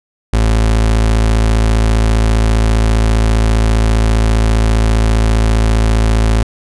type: tone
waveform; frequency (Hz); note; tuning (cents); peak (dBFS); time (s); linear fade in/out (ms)
35% pulse; 55; A1; 0; -7; 0.33-6.43; 5
effects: resampled to 24000 Hz